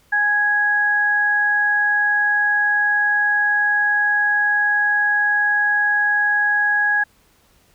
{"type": "tone pair together", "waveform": "sine", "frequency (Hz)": [830.6, 1661.2], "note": ["G#5", "G#6"], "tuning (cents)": [0, 0], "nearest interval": "octave", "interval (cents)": 1200, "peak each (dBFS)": [-24, -15], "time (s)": [0.12, 7.04], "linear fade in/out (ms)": 10, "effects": ["pink hiss -57 dBFS RMS until 7.74 s"]}